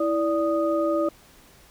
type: tone cluster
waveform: sine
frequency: 327.8 / 584 / 1241 Hz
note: E4 / D5 / D#6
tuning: -10 / -10 / -5 cents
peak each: -24 / -23 / -30 dBFS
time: 0-1.09 s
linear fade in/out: 5 ms
effects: pink hiss -53 dBFS RMS until 1.7 s